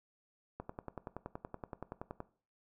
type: click train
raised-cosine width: 1 ms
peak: -27 dBFS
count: 18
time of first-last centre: 0.6-2.204 s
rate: 10.6 Hz
effects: noise-tail reverb RT60 0.4 s tail -17 dB re dry